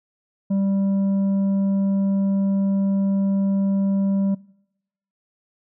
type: tone with tanh clipping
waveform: sine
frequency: 196 Hz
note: G3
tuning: in tune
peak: -19 dBFS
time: 0.5-4.35 s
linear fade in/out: 10 ms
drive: 6 dB
effects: noise-tail reverb RT60 0.8 s tail -23 dB re dry